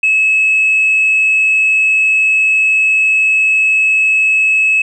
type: tone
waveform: sine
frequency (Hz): 2586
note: E7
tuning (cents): -34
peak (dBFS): -7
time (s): 0.03-4.82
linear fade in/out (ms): 5
effects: tanh soft clip ceiling -5 dBFS